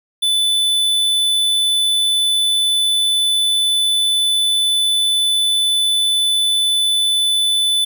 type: tone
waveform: square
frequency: 3498 Hz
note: A7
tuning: 11 cents flat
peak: -14 dBFS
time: 0.22-7.85 s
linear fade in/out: 10 ms
effects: none